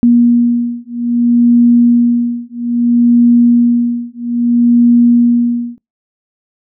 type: beating tone pair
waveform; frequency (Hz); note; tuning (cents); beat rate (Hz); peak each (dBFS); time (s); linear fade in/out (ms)
sine; 238.3 / 238.91; A#3 / A#3; +38 / +43; 0.61; -10; 0.03-5.78; 0
effects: noise-tail reverb RT60 0.2 s tail -25 dB re dry

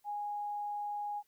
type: tone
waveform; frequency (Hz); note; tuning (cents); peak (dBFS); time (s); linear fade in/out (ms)
sine; 826; G#5; -10; -35; 0.04-1.23; 50
effects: white hiss -74 dBFS RMS until 1.27 s

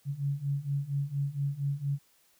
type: beating tone pair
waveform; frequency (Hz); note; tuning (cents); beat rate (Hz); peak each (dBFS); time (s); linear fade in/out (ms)
sine; 138.59 / 142.89; C#3 / D3; 0 / -47; 4.3; -33 / -31; 0.05-1.99; 50
effects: white hiss -66 dBFS RMS until 2.39 s

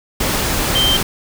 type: tone in noise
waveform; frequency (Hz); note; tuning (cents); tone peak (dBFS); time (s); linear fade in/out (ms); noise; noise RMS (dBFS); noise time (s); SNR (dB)
sine; 3135; G7; -1; -13; 0.75-0.97; 5; pink; -18; 0.2-1.03; +2
effects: none

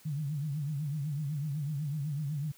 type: tone with vibrato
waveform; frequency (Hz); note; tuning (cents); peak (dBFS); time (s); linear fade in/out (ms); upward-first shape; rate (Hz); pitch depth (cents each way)
sine; 146.83; D3; 0; -31; 0.05-2.52; 10; triangle; 8; 150
effects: white hiss -59 dBFS RMS until 2.57 s

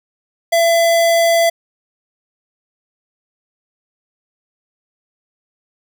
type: tone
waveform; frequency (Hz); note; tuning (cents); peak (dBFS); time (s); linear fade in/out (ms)
square; 672; E5; +33; -11; 0.52-1.5; 10
effects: none

